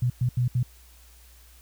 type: tone bursts at uneven times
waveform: sine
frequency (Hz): 123.47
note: B2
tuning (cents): 0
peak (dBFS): -20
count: 4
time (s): 0.02-0.1 / 0.21-0.29 / 0.37-0.48 / 0.55-0.63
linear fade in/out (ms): 5
effects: added 60 Hz sine -51 dBFS peak until 1.61 s + white hiss -56 dBFS RMS until 1.61 s